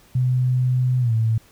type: tone with pitch glide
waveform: sine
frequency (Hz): 126.7 to 112.23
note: B2 to A2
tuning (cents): +45 to +35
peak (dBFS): -16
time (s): 0.15-1.38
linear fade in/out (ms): 5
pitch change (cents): -210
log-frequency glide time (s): 1-1.13
effects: pink hiss -53 dBFS RMS until 1.51 s